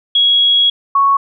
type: tone pair in turn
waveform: sine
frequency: 3322 / 1108.6 Hz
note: G#7 / C#6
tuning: 0 / 0 cents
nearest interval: octave + perfect fifth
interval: 1900 cents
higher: first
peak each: -8 dBFS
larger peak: neither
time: 0.15-0.7 / 0.95-1.17 s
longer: first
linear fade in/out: 5 ms
effects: none